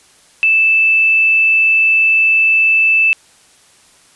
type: tone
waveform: sine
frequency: 2637 Hz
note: E7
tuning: in tune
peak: -8 dBFS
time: 0.43-3.13 s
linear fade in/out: 0 ms
effects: white hiss -48 dBFS RMS until 4.15 s + resampled to 24000 Hz